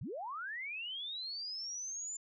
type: linear sweep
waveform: sine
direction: up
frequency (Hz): 82.41 to 7190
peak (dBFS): -39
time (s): 0.01-2.17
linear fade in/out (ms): 5
effects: none